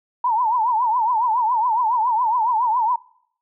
sine tone with vibrato, 932.3 Hz, A#5, in tune, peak -16 dBFS, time 0.24-2.96 s, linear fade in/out 5 ms, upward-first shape triangle, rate 7.2 Hz, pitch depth 170 cents each way, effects noise-tail reverb RT60 0.7 s tail -25 dB re dry

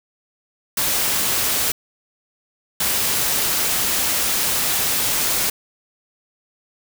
white noise bursts at uneven times, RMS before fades -20 dBFS, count 2, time 0.77-1.72 / 2.8-5.5 s, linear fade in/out 5 ms, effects none

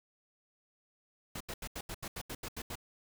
pink noise bursts, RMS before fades -41 dBFS, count 11, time 1.35-2.755 s, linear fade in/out 5 ms, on 55 ms, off 80 ms, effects none

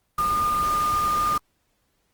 sine tone in noise, 1213 Hz, D#6, 44 cents flat, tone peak -20 dBFS, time 0.18-1.38 s, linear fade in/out 5 ms, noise pink, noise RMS -33 dBFS, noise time 0.18-1.38 s, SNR +10 dB, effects pink hiss -70 dBFS RMS until 2.13 s + Opus 24 kbps

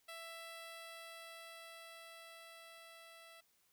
10% pulse tone with level ramp, 663 Hz, E5, 10 cents sharp, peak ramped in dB -39 to -48 dBFS, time 0.08-3.41 s, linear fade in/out 10 ms, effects white hiss -75 dBFS RMS until 3.72 s

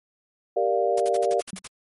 sine chord, G minor seventh, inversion none, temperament equal, 392 / 466.2 / 587.3 / 698.5 Hz, G4 / Bb4 / D5 / F5, 0 / 0 / 0 / 0 cents, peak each -26 / -25 / -25 / -25 dBFS, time 0.56-1.41 s, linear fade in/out 10 ms
white noise bursts, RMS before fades -36 dBFS, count 9, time 0.97-1.675 s, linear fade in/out 5 ms, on 33 ms, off 51 ms
sine tone with exponential decay, 190 Hz, F#3, 46 cents sharp, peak -28 dBFS, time 1.53-1.62 s, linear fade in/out 2 ms, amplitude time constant 18 ms
effects MP3 48 kbps

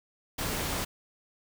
pink noise, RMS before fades -32 dBFS, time 0.38-0.85 s, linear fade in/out 10 ms, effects none

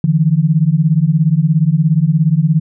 sine beating tone pair, 149.5 / 166.5 Hz, D3 / E3, +31 / +18 cents, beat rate 17 Hz, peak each -12 dBFS, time 0.04-2.6 s, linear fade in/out 2 ms, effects none

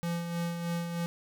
square tone with tremolo, 170.6 Hz, F3, 40 cents flat, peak -30 dBFS, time 0.03-1.06 s, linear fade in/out 0 ms, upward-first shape sine, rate 3.2 Hz, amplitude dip 45%, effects none

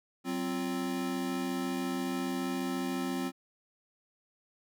square tone cluster, 187.8 / 262.2 / 348.4 Hz, F#3 / C4 / F4, +26 / +4 / -4 cents, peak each -39 / -34 / -39 dBFS, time 0.24-3.32 s, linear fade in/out 50 ms, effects none

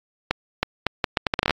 accelerating click train, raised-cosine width 0.3 ms, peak -3 dBFS, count 13, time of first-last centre 0.31-1.508 s, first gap 320 ms, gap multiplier 0.74, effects AAC 64 kbps

